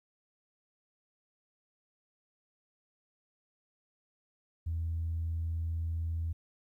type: tone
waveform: sine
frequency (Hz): 82.41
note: E2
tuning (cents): 0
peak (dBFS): -30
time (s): 4.66-6.33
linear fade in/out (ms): 10
effects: tanh soft clip ceiling -27 dBFS + 12-bit